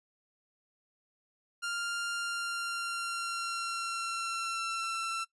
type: tone with pitch glide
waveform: sawtooth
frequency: 1396.9 to 1343.9 Hz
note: F6 to E6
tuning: 0 to +33 cents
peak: -29 dBFS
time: 1.62-5.25 s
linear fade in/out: 20 ms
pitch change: -67 cents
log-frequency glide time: 2.14-4.98 s
effects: noise-tail reverb RT60 0.1 s tail -18 dB re dry + resampled to 24000 Hz